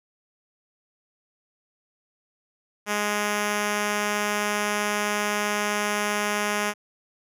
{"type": "tone", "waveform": "5% pulse", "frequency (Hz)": 207.7, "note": "G#3", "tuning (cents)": 0, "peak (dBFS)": -12, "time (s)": [2.86, 6.74], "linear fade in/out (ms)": 50, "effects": ["resampled to 32000 Hz"]}